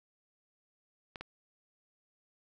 clicks, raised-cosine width 0.3 ms, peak -26 dBFS, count 2, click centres 1.158 / 1.21 s, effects none

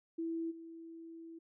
sine tone with level steps, 329.6 Hz, E4, in tune, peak -35 / -47 dBFS, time 0.18-1.39 s, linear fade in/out 10 ms, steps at 0.5 s, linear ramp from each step 20 ms, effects none

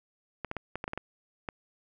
clicks, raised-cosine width 0.5 ms, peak -19 dBFS, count 9, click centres 0.447 / 0.514 / 0.567 / 0.756 / 0.841 / 0.879 / 0.934 / 0.976 / 1.488 s, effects none

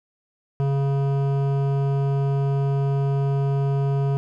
sine tone with hard clipping, 138.59 Hz, C#3, in tune, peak -21 dBFS, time 0.6-4.17 s, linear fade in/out 0 ms, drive 13 dB, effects none

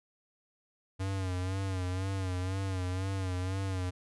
square tone with vibrato, 93.9 Hz, F#2, 26 cents sharp, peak -32 dBFS, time 0.99-3.91 s, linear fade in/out 20 ms, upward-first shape sine, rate 2 Hz, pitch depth 63 cents each way, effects resampled to 24000 Hz

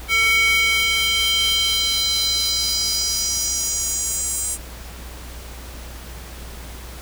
square tone with high-pass filter sweep, 447.9 Hz, A4, 31 cents sharp, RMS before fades -20 dBFS, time 0.08-4.58 s, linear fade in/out 50 ms, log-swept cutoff 2000 to 8400 Hz, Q 3.9, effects added 60 Hz sine -35 dBFS peak until 7.01 s + pink hiss -39 dBFS RMS until 7.01 s

